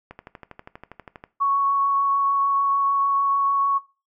click train, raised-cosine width 0.5 ms, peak -23 dBFS, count 15, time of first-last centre 0.11-1.239 s, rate 12.4 Hz
sine tone with vibrato, 1111 Hz, C#6, 4 cents sharp, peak -17 dBFS, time 1.4-3.79 s, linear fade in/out 20 ms, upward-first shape triangle, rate 6.7 Hz, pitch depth 9 cents each way
effects noise-tail reverb RT60 0.3 s tail -18 dB re dry

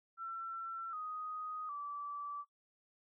sine tone with pitch steps, 1346 / 1248.6 / 1158.3 Hz, E6 / D#6 / D6, +36 / +6 / -24 cents, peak -40 dBFS, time 0.17-2.45 s, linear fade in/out 50 ms, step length 760 ms, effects noise-tail reverb RT60 0.1 s tail -17 dB re dry

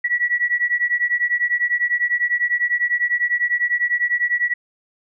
sine beating tone pair, 1933 / 1943 Hz, B6 / B6, -38 / -29 cents, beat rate 10 Hz, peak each -20 dBFS, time 0.04-4.54 s, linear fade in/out 10 ms, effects none

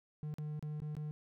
triangle tone with dropouts, 151.1 Hz, D3, 50 cents sharp, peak -36 dBFS, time 0.23-1.11 s, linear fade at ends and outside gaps 0 ms, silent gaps 0.34-0.384 / 0.594-0.626 / 0.802-0.819 / 0.952-0.967 s, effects none

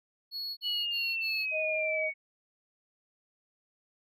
triangle tone bursts, 4359 Hz, C#8, 30 cents flat, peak -33 dBFS, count 4, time 0.31-1.464 s, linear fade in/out 50 ms, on 260 ms, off 38 ms
sine linear sweep, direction down, 2960 to 2217 Hz, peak -30 dBFS, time 0.62-2.14 s, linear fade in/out 50 ms
sine tone with vibrato, 627 Hz, D#5, 13 cents sharp, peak -31 dBFS, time 1.51-2.11 s, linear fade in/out 50 ms, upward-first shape sine, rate 12 Hz, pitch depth 9 cents each way
effects none

